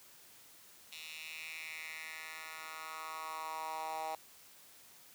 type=tone with high-pass filter sweep; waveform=10% pulse; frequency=158.7 Hz; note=D#3; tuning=35 cents sharp; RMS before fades=-44 dBFS; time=0.92-4.15 s; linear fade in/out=2 ms; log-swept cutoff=3100 to 760 Hz; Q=3.7; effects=white hiss -59 dBFS RMS until 5.14 s + high-pass 60 Hz 12 dB/octave